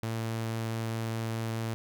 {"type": "tone", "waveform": "sawtooth", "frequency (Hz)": 113.1, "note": "A2", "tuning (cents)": 48, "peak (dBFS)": -27, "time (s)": [0.03, 1.74], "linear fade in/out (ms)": 0, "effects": []}